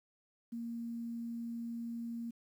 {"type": "tone with quantisation", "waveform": "sine", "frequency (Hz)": 233.1, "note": "A#3", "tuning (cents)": 0, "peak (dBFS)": -38, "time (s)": [0.52, 2.31], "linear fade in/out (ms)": 10, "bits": 11, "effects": []}